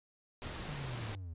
pink noise, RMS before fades -43 dBFS, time 0.42-1.15 s, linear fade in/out 0 ms
triangle linear sweep, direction down, 151.2 to 78.7 Hz, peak -39 dBFS, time 0.68-1.34 s, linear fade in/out 10 ms
effects resampled to 8000 Hz

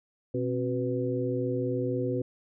harmonic tone with a mistuned harmonic, 124 Hz, B2, 7 cents sharp, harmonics 1 / 2 / 3 / 4, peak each -32 / -32 / -32 / -32 dBFS, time 0.34-2.22 s, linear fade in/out 5 ms, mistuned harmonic 2, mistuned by +120 cents, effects none

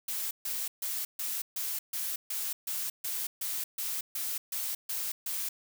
blue noise bursts, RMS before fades -34 dBFS, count 15, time 0.08-5.49 s, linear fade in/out 5 ms, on 230 ms, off 140 ms, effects none

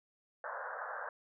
white band-pass noise, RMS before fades -42 dBFS, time 0.44-1.09 s, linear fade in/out 2 ms, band 480 to 1700 Hz, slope 96 dB/octave, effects none

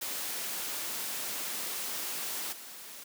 white noise with level steps, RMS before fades -36 / -46 dBFS, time 0.01-3.04 s, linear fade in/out 10 ms, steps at 2.52 s, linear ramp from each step 10 ms, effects high-pass 200 Hz 12 dB/octave

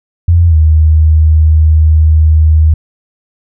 sine tone with pitch glide, 85.3 to 78.22 Hz, F2 to D#2, -40 to +10 cents, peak -3 dBFS, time 0.28-2.74 s, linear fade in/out 5 ms, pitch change -150 cents, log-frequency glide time 0.48-0.55 s, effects none

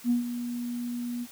sine tone with ADSR envelope, 241.1 Hz, B3, 41 cents flat, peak -19 dBFS, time 0.04-1.27 s, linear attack 62 ms, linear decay 130 ms, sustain -11 dB, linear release 47 ms, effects tanh soft clip ceiling -15 dBFS + white hiss -49 dBFS RMS until 1.31 s

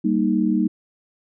sine chord, Eb major, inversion first, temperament equal, 196 / 233.1 / 311.1 Hz, G3 / Bb3 / Eb4, 0 / 0 / 0 cents, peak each -21 dBFS, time 0.04-0.68 s, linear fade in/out 10 ms, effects none

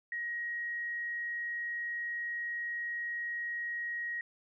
sine tone, 1890 Hz, A#6, 23 cents sharp, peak -34 dBFS, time 0.12-4.21 s, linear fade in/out 2 ms, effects none

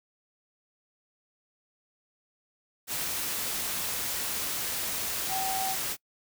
sine tone in noise, 766 Hz, G5, 40 cents flat, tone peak -30 dBFS, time 5.28-5.76 s, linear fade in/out 50 ms, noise white, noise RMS -32 dBFS, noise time 2.87-5.97 s, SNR -1 dB, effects noise-tail reverb RT60 0.1 s tail -25 dB re dry

